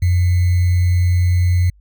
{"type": "tone with sample-and-hold", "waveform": "sine", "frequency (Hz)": 89, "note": "F2", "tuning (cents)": 33, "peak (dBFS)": -11, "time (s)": [0.02, 1.7], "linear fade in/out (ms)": 5, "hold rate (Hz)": 2100, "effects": ["added 50 Hz sine -46 dBFS peak until 1.8 s"]}